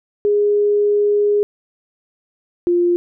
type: tone pair in turn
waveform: sine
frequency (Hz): 412.8 / 349.7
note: G#4 / F4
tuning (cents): -10 / +2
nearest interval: minor third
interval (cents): 288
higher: first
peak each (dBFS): -12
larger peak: neither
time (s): 0.25-1.43 / 2.67-2.96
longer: first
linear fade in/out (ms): 0
effects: none